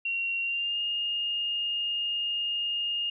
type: tone with pitch glide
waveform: sine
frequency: 2747 to 2836 Hz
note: F7 to F7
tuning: -29 to +26 cents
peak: -27 dBFS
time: 0.05-3.1 s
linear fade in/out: 5 ms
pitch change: +55 cents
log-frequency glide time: 0.41-0.8 s
effects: none